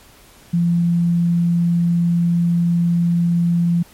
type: tone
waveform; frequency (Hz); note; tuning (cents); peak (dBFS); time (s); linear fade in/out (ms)
sine; 171.4; F3; -32; -13; 0.53-3.83; 10
effects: pink hiss -47 dBFS RMS until 3.93 s + MP3 64 kbps